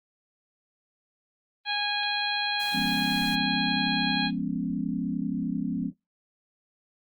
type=harmonic tone; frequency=824 Hz; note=G#5; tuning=14 cents flat; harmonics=1 / 2 / 3 / 4 / 5; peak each=-32 / -32 / -32 / -32 / -32 dBFS; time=1.65-4.31 s; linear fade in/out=50 ms
type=noise; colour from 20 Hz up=white; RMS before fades=-43 dBFS; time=2.6-3.35 s; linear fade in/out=5 ms
type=chord; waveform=sine; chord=C# dominant seventh; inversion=first; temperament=equal; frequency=174.61 / 207.7 / 246.9 / 277.2 Hz; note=E#3 / G#3 / B3 / C#4; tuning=0 / 0 / 0 / 0 cents; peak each=-32 dBFS; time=2.72-5.92 s; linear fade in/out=50 ms
effects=noise-tail reverb RT60 0.2 s tail -18 dB re dry + Opus 24 kbps